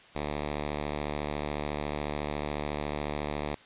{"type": "tone", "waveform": "5% pulse", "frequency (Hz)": 74, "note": "D2", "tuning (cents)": 14, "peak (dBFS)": -20, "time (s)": [0.15, 3.55], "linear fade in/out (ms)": 5, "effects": ["white hiss -54 dBFS RMS until 3.65 s", "resampled to 8000 Hz"]}